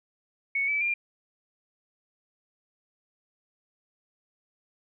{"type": "tone with pitch steps", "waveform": "sine", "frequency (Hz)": [2217, 2304, 2395], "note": ["C#7", "D7", "D7"], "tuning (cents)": [0, -34, 33], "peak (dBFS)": -24, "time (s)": [0.55, 0.94], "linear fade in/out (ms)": 5, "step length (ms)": 130, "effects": []}